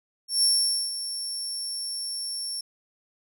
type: tone with ADSR envelope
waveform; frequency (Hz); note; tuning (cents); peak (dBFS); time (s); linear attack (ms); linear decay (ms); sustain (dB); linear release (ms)
30% pulse; 5450; F8; -43; -14; 0.28-2.61; 150; 480; -12; 5
effects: none